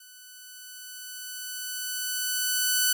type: tone with level ramp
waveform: 5% pulse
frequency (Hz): 1495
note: F#6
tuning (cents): +17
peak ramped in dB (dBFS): -37 to -9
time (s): 0-2.93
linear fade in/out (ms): 5
effects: none